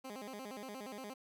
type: tone with vibrato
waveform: 15% pulse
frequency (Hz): 233.1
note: A#3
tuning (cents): 0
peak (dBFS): -38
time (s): 0.04-1.14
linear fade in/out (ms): 10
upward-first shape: square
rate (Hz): 8.5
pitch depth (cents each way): 210
effects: none